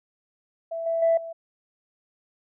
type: tone with level steps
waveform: sine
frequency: 662 Hz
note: E5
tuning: 7 cents sharp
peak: -28 / -22 / -16 / -33 dBFS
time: 0.71-1.33 s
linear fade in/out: 10 ms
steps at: 0.86 / 1.02 / 1.17 s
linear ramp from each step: 5 ms
effects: tanh soft clip ceiling -13 dBFS